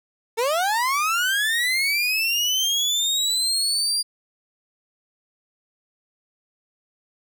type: linear sweep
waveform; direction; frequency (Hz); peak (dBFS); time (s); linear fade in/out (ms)
30% pulse; up; 435.9 to 4820; -17; 0.37-4.03; 20
effects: none